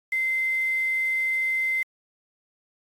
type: tone with quantisation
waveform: sine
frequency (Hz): 2073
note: C7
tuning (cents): -17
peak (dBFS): -22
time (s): 0.12-1.83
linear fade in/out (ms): 5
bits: 7
effects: AAC 48 kbps